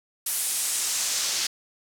pink noise with band-pass filter sweep, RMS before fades -27 dBFS, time 0.26-1.47 s, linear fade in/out 5 ms, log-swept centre 11000 to 5300 Hz, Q 1.4, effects none

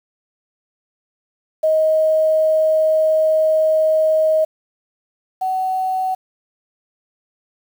sine tone pair in turn, 629 / 751.3 Hz, D#5 / F#5, +19 / +26 cents, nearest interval minor third, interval 307 cents, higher second, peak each -12 / -17 dBFS, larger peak first, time 1.63-4.45 / 5.41-6.15 s, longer first, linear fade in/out 10 ms, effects 7-bit

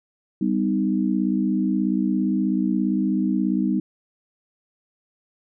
sine chord, G augmented, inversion none, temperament equal with one note detuned, 196 / 252.9 / 311.1 Hz, G3 / B3 / D#4, 0 / +41 / 0 cents, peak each -22 / -24 / -24 dBFS, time 0.41-3.8 s, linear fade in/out 5 ms, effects none

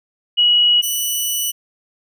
sine / 10% pulse tone pair in turn, 2914 / 2963 Hz, F#7 / F#7, -27 / +2 cents, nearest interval unison, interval 29 cents, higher second, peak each -10 dBFS, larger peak neither, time 0.37-0.82 / 0.82-1.52 s, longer second, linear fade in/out 20 ms, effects none

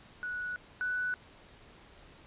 sine tone pair in turn, 1471 / 1486.4 Hz, F#6 / F#6, -11 / +7 cents, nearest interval unison, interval 18 cents, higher second, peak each -34 / -30 dBFS, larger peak second, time 0.23-0.56 / 0.81-1.14 s, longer neither, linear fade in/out 0 ms, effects pink hiss -56 dBFS RMS until 2.26 s + resampled to 8000 Hz

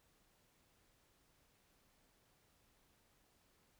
silence, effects pink hiss -74 dBFS RMS until 3.79 s

